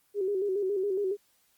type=tone with vibrato; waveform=sine; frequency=392 Hz; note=G4; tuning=in tune; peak=-26 dBFS; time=0.14-1.17 s; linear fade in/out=50 ms; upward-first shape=square; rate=7.2 Hz; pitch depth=72 cents each way; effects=white hiss -68 dBFS RMS until 1.57 s + Opus 24 kbps